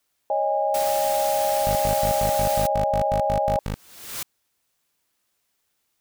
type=chord; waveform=sine; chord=C# suspended second; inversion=none; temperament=equal with one note detuned; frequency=554.4 / 622.3 / 816.3 Hz; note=C#5 / D#5 / G#5; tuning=0 / 0 / -30 cents; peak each=-26 / -24 / -23 dBFS; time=0.3-3.59 s; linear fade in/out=2 ms
type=noise; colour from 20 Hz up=white; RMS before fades=-31 dBFS; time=0.74-2.67 s; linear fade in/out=5 ms
type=tone bursts; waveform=15% pulse; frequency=51.91 Hz; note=G#1; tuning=in tune; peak=-19 dBFS; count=12; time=1.67-3.742 s; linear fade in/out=0 ms; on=81 ms; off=100 ms
type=noise with exponential growth; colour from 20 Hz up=white; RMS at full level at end=-28 dBFS; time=3.58-4.23 s; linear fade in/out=5 ms; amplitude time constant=140 ms
effects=white hiss -73 dBFS RMS until 6 s